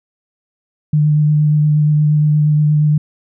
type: tone with vibrato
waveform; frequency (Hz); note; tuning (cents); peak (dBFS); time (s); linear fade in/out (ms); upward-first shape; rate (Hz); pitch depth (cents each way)
sine; 150.6; D3; +44; -9; 0.93-2.98; 5; sine; 8.5; 14
effects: none